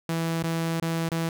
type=tone with dropouts; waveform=sawtooth; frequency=164.81 Hz; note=E3; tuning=in tune; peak=-21 dBFS; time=0.09-1.29 s; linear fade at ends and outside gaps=2 ms; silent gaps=0.427-0.438 / 0.799-0.822 / 1.089-1.117 s; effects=none